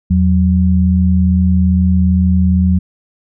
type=tone pair together; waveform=sine; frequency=82.41 / 184.81 Hz; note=E2 / F#3; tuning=0 / -2 cents; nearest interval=octave + major second; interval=1398 cents; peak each=-11 dBFS; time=0.1-2.79 s; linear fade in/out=10 ms; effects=none